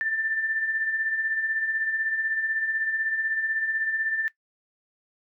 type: beating tone pair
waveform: sine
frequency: 1763 / 1779 Hz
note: A6 / A6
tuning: +3 / +19 cents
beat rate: 16 Hz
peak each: -34 / -25 dBFS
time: 0.01-4.28 s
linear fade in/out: 0 ms
effects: noise-tail reverb RT60 0.1 s tail -18 dB re dry